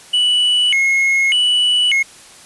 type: tone with vibrato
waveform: triangle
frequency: 2530 Hz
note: D#7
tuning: 28 cents sharp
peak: -10 dBFS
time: 0.13-2.03 s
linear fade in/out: 10 ms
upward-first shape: square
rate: 0.84 Hz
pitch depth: 270 cents each way
effects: white hiss -41 dBFS RMS until 2.45 s + resampled to 24000 Hz